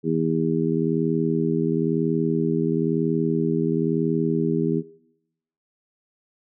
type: harmonic tone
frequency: 81 Hz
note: E2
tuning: 30 cents flat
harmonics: 2 / 3 / 4 / 5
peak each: -25 / -25 / -25 / -25 dBFS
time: 0.03-4.83 s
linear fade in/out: 50 ms
effects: noise-tail reverb RT60 0.8 s tail -19 dB re dry